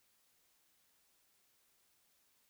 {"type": "silence", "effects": ["white hiss -74 dBFS RMS until 2.49 s"]}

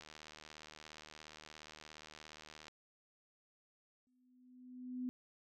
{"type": "click train", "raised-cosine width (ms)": 0.2, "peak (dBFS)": -35, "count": 207, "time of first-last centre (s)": [0.01, 2.682], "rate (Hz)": 77.1}
{"type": "tone with exponential growth", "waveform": "sine", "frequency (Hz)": 251.4, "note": "B3", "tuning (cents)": 31, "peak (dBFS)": -36, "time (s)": [4.07, 5.09], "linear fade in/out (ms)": 0, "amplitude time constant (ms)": 220}
{"effects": []}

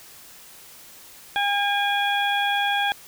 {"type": "harmonic tone with a mistuned harmonic", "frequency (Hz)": 809, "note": "G#5", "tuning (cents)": -46, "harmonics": [1, 2, 3, 4], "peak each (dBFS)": [-23, -25, -30, -27], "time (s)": [1.36, 2.92], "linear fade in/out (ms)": 0, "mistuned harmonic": 4, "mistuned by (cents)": 55, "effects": ["white hiss -46 dBFS RMS until 3.07 s"]}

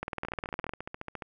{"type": "two click trains", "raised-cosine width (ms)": 0.5, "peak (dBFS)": [-18, -22], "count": [14, 15], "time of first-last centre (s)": [[0.03, 0.693], [0.25, 1.222]], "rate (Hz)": [19.6, 14.4], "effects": []}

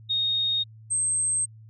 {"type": "tone pair in turn", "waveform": "sine", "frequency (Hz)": [3717, 8344], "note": ["A#7", "C9"], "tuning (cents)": [-6, -6], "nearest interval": "octave + major second", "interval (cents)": 1400, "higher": "second", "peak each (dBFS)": -22, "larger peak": "neither", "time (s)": [[0.09, 0.64], [0.9, 1.46]], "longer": "second", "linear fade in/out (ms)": 20, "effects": ["added 110 Hz sine -45 dBFS peak until 1.69 s"]}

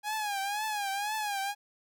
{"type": "tone with vibrato", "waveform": "sawtooth", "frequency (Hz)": 824, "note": "G#5", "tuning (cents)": -14, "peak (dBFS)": -27, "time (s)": [0.03, 1.55], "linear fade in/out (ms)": 50, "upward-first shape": "triangle", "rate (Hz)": 2, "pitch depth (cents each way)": 110, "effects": []}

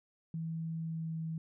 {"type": "tone with pitch glide", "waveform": "sine", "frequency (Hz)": [162.9, 161.49], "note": ["E3", "E3"], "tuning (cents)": [-20, -35], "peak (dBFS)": -35, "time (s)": [0.34, 1.38], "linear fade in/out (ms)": 2, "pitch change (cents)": -15, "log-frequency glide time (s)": [0.78, 1.19], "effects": []}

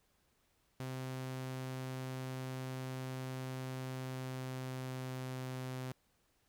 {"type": "tone with pitch glide", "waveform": "sawtooth", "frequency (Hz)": [130, 128.8], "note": ["C3", "C3"], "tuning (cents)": [-11, -27], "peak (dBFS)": -36, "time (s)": [0.8, 5.92], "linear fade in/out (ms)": 0, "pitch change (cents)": -16, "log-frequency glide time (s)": [3.79, 5.72], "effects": ["pink hiss -75 dBFS RMS until 6.48 s"]}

